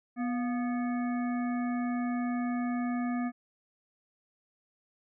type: harmonic tone with a mistuned harmonic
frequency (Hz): 245.5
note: B3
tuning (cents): -10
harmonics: 1 / 3 / 5 / 7 / 9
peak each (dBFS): -29 / -39 / -43 / -46 / -48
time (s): 0.16-3.32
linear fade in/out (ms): 50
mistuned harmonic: 3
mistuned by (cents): -68
effects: none